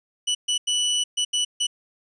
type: tone bursts at uneven times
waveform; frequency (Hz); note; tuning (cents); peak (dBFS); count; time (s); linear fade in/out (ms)
sawtooth; 2962; F#7; +1; -17; 6; 0.27-0.35 / 0.48-0.58 / 0.67-1.04 / 1.17-1.25 / 1.33-1.45 / 1.6-1.67; 10
effects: resampled to 22050 Hz